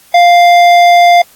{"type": "tone with hard clipping", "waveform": "sine", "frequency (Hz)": 698.5, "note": "F5", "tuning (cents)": 0, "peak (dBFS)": -4, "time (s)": [0.14, 1.22], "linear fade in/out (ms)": 5, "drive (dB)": 12, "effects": ["white hiss -43 dBFS RMS until 1.35 s", "AAC 64 kbps"]}